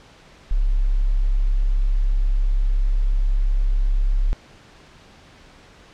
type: tone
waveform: sine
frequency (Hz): 34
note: C#1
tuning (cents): -33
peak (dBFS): -15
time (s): 0.51-4.33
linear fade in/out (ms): 0
effects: pink hiss -48 dBFS RMS until 5.93 s + low-pass 5000 Hz 12 dB/octave